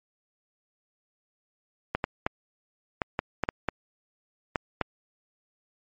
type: clicks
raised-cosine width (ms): 0.5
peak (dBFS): -10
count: 10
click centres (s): 1.95 / 2.041 / 2.265 / 3.018 / 3.191 / 3.437 / 3.489 / 3.687 / 4.558 / 4.813
effects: MP3 32 kbps